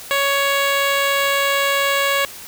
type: tone with notch filter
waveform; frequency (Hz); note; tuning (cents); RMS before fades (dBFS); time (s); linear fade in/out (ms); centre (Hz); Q
10% pulse; 557; C#5; +8; -18; 0.11-2.25; 0; 10000; 1.7
effects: white hiss -36 dBFS RMS until 2.47 s